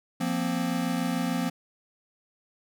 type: chord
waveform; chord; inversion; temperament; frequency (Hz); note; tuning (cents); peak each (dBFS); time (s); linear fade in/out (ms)
square; F suspended fourth; none; equal with one note detuned; 174.61 / 234.8 / 261.6; F3 / Bb3 / C4; 0 / +13 / 0; -31; 0.2-1.5; 10
effects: none